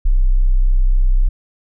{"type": "tone", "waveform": "sine", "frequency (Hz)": 31.83, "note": "C1", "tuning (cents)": -47, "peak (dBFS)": -9, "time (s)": [0.05, 1.29], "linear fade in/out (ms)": 10, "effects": []}